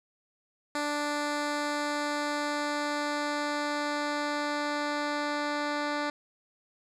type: tone with low-pass filter sweep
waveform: 10% pulse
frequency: 293.7 Hz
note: D4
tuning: in tune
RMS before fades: -31 dBFS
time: 0.75-6.1 s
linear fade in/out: 2 ms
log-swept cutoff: 8500 to 4700 Hz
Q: 0.83
effects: none